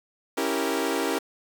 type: chord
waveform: sawtooth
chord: C# diminished seventh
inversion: none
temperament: equal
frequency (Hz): 277.2 / 329.6 / 392 / 466.2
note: C#4 / E4 / G4 / Bb4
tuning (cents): 0 / 0 / 0 / 0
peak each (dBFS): -26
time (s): 0.37-1.19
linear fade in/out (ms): 10
effects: 7-bit